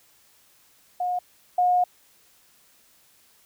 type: tone pair in turn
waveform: sine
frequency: 720 / 720 Hz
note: F#5 / F#5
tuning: -47 / -47 cents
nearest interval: unison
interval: 0 cents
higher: neither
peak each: -23 / -17 dBFS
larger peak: second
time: 1-1.19 / 1.58-1.84 s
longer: second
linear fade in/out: 5 ms
effects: white hiss -59 dBFS RMS until 3.45 s